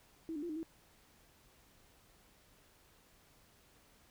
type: tone with pitch steps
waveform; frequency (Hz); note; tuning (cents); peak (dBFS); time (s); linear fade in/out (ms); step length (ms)
sine; 324.9 / 293.3 / 345.1 / 307.5 / 325.9; E4 / D4 / F4 / D#4 / E4; -25 / -2 / -21 / -20 / -20; -38; 0.29-0.63; 0; 68
effects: pink hiss -66 dBFS RMS until 4.1 s